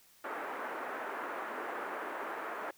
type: band-pass noise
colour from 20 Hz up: white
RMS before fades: -40 dBFS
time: 0.24-2.71 s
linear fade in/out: 5 ms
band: 300 to 1600 Hz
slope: 24 dB/octave
effects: white hiss -63 dBFS RMS until 2.77 s